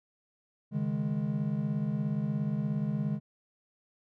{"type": "chord", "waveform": "triangle", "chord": "C# suspended second", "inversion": "none", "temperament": "equal", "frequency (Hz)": [138.59, 155.56, 207.7], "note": ["C#3", "D#3", "G#3"], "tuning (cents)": [0, 0, 0], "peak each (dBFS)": [-32, -31, -30], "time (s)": [0.71, 3.2], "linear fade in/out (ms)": 50, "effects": []}